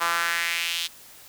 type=tone with high-pass filter sweep; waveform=sawtooth; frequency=169.6 Hz; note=E3; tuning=50 cents sharp; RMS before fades=-26 dBFS; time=0-0.88 s; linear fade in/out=20 ms; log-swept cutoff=1100 to 3500 Hz; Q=2.6; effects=white hiss -48 dBFS RMS until 1.28 s